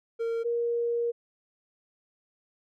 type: tone pair in turn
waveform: triangle / sine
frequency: 460.2 / 471.2 Hz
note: A#4 / A#4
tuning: -22 / +19 cents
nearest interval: unison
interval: 41 cents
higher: second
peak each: -25 dBFS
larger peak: neither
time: 0.19-0.44 / 0.44-1.12 s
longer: second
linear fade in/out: 20 ms
effects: none